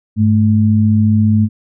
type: tone pair together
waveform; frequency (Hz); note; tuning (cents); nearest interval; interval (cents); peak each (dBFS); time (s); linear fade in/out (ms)
sine; 102.22 / 216.6; G#2 / A3; -27 / -27; octave + minor second; 1300; -11; 0.16-1.49; 50
effects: none